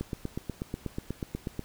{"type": "click train", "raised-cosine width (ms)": 3, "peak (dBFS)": -19, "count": 14, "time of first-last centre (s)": [0.01, 1.593], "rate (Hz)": 8.21, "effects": ["pink hiss -54 dBFS RMS until 1.64 s"]}